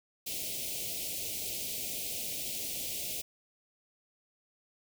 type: band-stop noise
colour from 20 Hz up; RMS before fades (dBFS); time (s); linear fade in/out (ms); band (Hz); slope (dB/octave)
white; -37; 0.26-3.22; 10; 700 to 2300; 48
effects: none

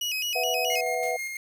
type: tone with vibrato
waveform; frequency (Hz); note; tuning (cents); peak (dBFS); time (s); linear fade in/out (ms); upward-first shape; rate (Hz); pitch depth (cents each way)
30% pulse; 2717; F7; -48; -24; 0.01-0.81; 5; square; 4.7; 120
type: chord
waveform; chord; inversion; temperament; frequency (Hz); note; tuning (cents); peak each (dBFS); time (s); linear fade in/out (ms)
sine; B suspended fourth; none; equal with one note detuned; 493.9 / 659.3 / 737.4; B4 / E5 / F#5; 0 / 0 / -6; -30; 0.35-1.17; 10
type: tone with tremolo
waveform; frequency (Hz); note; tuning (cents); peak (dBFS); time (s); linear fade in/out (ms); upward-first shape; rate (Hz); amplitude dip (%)
45% pulse; 2133; C7; +33; -30; 0.7-1.37; 2; square; 6.1; 30
type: noise with exponential decay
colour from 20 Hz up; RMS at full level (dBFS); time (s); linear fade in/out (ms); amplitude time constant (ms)
white; -43; 1.03-1.26; 1; 50
effects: none

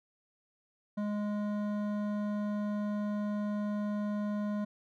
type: tone with hard clipping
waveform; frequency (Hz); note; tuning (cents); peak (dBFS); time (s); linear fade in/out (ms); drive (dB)
sine; 207.7; G#3; 0; -33; 0.97-4.65; 10; 12
effects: none

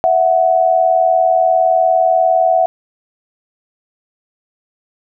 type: tone pair together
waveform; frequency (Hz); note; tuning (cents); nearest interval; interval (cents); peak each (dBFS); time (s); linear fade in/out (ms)
sine; 659.3 / 739.3; E5 / F#5; 0 / -2; major second; 198; -12; 0.04-2.66; 0
effects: none

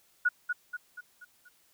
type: tone with echo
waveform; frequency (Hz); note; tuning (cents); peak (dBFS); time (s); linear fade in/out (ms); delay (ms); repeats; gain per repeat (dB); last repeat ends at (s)
sine; 1460; F#6; -24; -21; 0.25-0.29; 10; 240; 5; -6; 1.49
effects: white hiss -66 dBFS RMS until 1.73 s

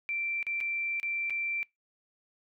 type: tone with dropouts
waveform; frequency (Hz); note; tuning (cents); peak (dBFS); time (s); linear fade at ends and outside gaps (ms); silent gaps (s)
sine; 2349; D7; 0; -30; 0.09-1.63; 0; 0.428-0.467 / 0.604-0.61 / 0.999-1.03 / 1.298-1.305
effects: noise-tail reverb RT60 0.2 s tail -25 dB re dry

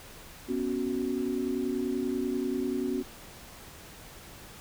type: chord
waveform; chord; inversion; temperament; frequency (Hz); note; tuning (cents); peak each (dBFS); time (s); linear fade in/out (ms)
sine; B suspended second; none; equal; 246.9 / 277.2 / 370; B3 / C#4 / F#4; 0 / 0 / 0; -32; 0.48-3.03; 20
effects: pink hiss -48 dBFS RMS until 4.6 s

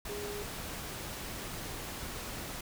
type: tone in noise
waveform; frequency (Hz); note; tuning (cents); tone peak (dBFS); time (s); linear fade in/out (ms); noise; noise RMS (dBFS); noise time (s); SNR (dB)
sine; 410.9; G#4; -18; -39; 0.09-0.43; 5; pink; -41; 0.05-2.61; -1
effects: none

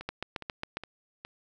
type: two click trains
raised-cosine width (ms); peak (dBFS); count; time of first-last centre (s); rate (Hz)
0.3; -24 / -17; 4 / 6; 0.01-1.25 / 0.09-0.77; 2.42 / 7.35
effects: none

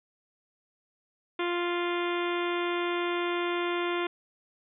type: harmonic tone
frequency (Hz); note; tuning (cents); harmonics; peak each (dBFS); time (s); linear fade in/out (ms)
349.2; F4; 0; 1 / 2 / 3 / 4 / 5 / 6 / 7 / 8 / 9 / 10; -29 / -38 / -35 / -38 / -42 / -39 / -41 / -44 / -45 / -43; 1.39-4.07; 5
effects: none

